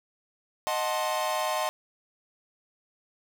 45% pulse chord, D# diminished seventh, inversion none, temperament equal with one note detuned, 622.3 / 740 / 880 / 1053.8 Hz, D#5 / F#5 / A5 / C6, 0 / 0 / 0 / +12 cents, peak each -31 / -33 / -33 / -32 dBFS, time 0.67-1.69 s, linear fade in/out 0 ms, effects none

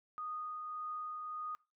sine tone with tremolo, 1237 Hz, D#6, 10 cents flat, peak -38 dBFS, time 0.18-1.55 s, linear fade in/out 0 ms, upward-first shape triangle, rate 1.7 Hz, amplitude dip 30%, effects noise-tail reverb RT60 0.3 s tail -23 dB re dry

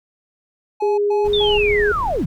triangle tone bursts, 846 Hz, G#5, 32 cents sharp, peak -21 dBFS, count 3, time 0.8-1.58 s, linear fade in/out 10 ms, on 180 ms, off 120 ms
sine tone with pitch glide, 410.3 to 414.6 Hz, G#4 to G#4, -21 to -3 cents, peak -15 dBFS, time 0.82-1.92 s, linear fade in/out 5 ms, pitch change +18 cents, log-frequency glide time 1.11-1.46 s
brown noise, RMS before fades -29 dBFS, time 1.24-2.26 s, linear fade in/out 20 ms
sine linear sweep, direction down, 3676 to 116.54 Hz, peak -18 dBFS, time 1.33-2.26 s, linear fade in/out 5 ms
effects none

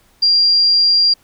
sine tone, 4771 Hz, D8, 26 cents sharp, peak -9 dBFS, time 0.22-1.14 s, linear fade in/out 10 ms, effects pink hiss -54 dBFS RMS until 1.23 s

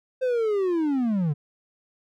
triangle linear sweep, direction down, 523.3 to 138.59 Hz, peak -19 dBFS, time 0.21-1.34 s, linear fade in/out 20 ms, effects none

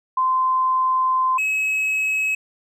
sine / triangle tone pair in turn, 1035 / 2565 Hz, C6 / E7, -19 / -48 cents, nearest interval octave + major third, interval 1571 cents, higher second, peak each -16 / -17 dBFS, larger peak first, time 0.17-1.38 / 1.38-2.35 s, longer first, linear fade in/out 5 ms, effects none

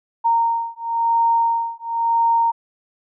sine beating tone pair, 924 / 924.97 Hz, A#5 / A#5, -16 / -14 cents, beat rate 0.97 Hz, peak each -19 dBFS, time 0.24-2.52 s, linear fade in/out 20 ms, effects none

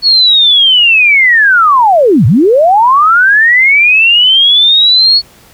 sine linear two-way sweep, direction down then up, 4408 to 96 to 4408 Hz, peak -3 dBFS, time 0.02-5.22 s, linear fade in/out 50 ms, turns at 2.26 s, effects pink hiss -41 dBFS RMS until 5.53 s

